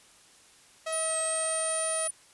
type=tone; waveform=sawtooth; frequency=642 Hz; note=E5; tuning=46 cents flat; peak=-27 dBFS; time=0.86-2.08 s; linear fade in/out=10 ms
type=linear two-way sweep; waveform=sine; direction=down then up; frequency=9770 to 8350 to 9480 Hz; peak=-29 dBFS; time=0.92-2.11 s; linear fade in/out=10 ms; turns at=1.17 s
effects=white hiss -57 dBFS RMS until 2.33 s + resampled to 24000 Hz